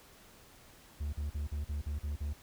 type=tone bursts; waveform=triangle; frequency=73.3 Hz; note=D2; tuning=3 cents flat; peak=-31 dBFS; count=8; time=1-2.334 s; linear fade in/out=10 ms; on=130 ms; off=42 ms; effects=pink hiss -58 dBFS RMS until 2.42 s